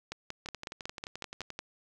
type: two click trains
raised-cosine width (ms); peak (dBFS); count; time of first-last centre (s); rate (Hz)
0.2; -20 / -23; 9 / 13; 0.12-1.591 / 0.46-1.503; 5.44 / 11.5
effects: none